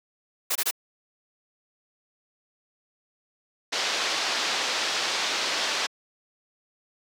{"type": "noise bursts", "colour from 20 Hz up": "white", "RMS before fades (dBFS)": -25, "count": 3, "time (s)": [0.5, 0.711], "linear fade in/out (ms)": 10, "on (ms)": 55, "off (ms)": 23}
{"type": "low-pass noise", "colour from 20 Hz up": "white", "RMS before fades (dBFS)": -27, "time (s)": [3.72, 5.87], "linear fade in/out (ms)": 10, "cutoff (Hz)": 5400, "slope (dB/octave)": 24}
{"effects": ["high-pass 400 Hz 12 dB/octave"]}